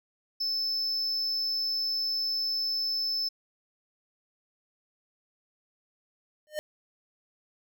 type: tone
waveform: triangle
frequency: 5260 Hz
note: E8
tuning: 5 cents flat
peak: -26 dBFS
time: 0.4-3.29 s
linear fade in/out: 10 ms
type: tone with exponential growth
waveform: square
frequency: 608 Hz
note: D#5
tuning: 40 cents flat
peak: -27 dBFS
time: 6.47-6.59 s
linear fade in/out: 0 ms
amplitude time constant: 25 ms
effects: none